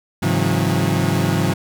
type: tone cluster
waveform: 30% pulse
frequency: 102.9 / 136.3 / 160.6 / 180.2 Hz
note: G#2 / C#3 / E3 / F#3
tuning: -16 / -29 / -45 / -45 cents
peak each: -19 dBFS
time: 0.22-1.54 s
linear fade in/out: 10 ms
effects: none